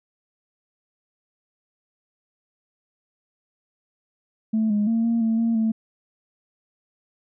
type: tone with pitch steps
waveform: sine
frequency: 219.9 / 207.9 / 227.6 / 231.4 / 224.5 / 229.6 / 222.1 Hz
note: A3 / G#3 / A#3 / A#3 / A3 / A#3 / A3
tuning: -1 / +2 / -41 / -13 / +35 / -26 / +16 cents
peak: -17 dBFS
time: 4.53-5.72 s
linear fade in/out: 10 ms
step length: 170 ms
effects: tanh soft clip ceiling -15 dBFS